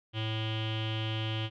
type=tone with low-pass filter; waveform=square; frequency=110 Hz; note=A2; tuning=in tune; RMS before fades=-33 dBFS; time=0.13-1.5 s; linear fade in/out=50 ms; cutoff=3100 Hz; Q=9.5; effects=none